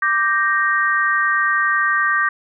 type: chord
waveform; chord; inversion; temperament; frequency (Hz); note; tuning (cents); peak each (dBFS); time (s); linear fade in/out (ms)
sine; G minor; second; equal; 1174.7 / 1568 / 1864.7; D6 / G6 / Bb6; 0 / 0 / 0; -19; 0.02-2.29; 5
effects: none